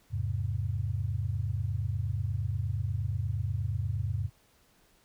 sine chord, E augmented, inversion none, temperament equal with one note detuned, 82.41 / 102.4 / 130.81 Hz, E2 / G#2 / B#2, 0 / -24 / 0 cents, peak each -34 / -31 / -35 dBFS, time 0.1-4.3 s, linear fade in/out 50 ms, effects pink hiss -65 dBFS RMS until 5.04 s

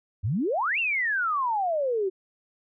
sine exponential two-way sweep, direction up then down, 86.9 to 2819 to 365.1 Hz, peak -23 dBFS, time 0.23-2.1 s, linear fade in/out 20 ms, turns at 0.79 s, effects none

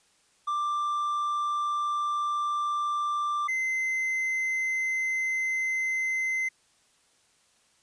triangle tone pair in turn, 1181 / 2063 Hz, D6 / C7, +9 / -25 cents, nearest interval minor seventh, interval 966 cents, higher second, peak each -24 dBFS, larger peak neither, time 0.47-3.48 / 3.48-6.49 s, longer neither, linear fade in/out 10 ms, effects white hiss -65 dBFS RMS until 7.82 s + resampled to 22050 Hz

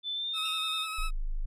sine tone with pitch glide, 3520 to 3663 Hz, A7 to A#7, 0 to -31 cents, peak -31 dBFS, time 0.03-0.87 s, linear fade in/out 50 ms, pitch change +69 cents, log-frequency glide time 0.13-0.37 s
20% pulse tone with vibrato, 1287 Hz, E6, 42 cents flat, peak -29 dBFS, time 0.33-1.11 s, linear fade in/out 50 ms, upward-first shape square, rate 10 Hz, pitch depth 20 cents each way
sawtooth tone with exponential decay, 2764 Hz, F7, 19 cents flat, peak -36 dBFS, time 0.45-0.75 s, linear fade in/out 5 ms, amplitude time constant 64 ms
sine tone, 26.22 Hz, G#0, 17 cents sharp, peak -28 dBFS, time 0.98-1.46 s, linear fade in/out 10 ms
effects resampled to 32000 Hz

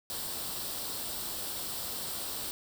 white noise with comb filter, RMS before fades -37 dBFS, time 0.1-2.51 s, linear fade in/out 0 ms, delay 0.23 ms, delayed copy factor +0.55, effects none

